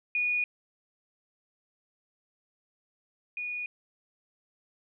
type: tone pair in turn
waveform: sine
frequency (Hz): 2456 / 2456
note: D#7 / D#7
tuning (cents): -23 / -23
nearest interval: unison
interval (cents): 0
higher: neither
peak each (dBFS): -25 / -32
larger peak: first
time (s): 0.15-0.44 / 3.37-3.66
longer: neither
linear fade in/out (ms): 2
effects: none